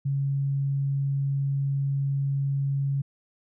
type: tone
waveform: sine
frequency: 138.59 Hz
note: C#3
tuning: in tune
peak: -23 dBFS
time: 0.05-3.02 s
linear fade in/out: 10 ms
effects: none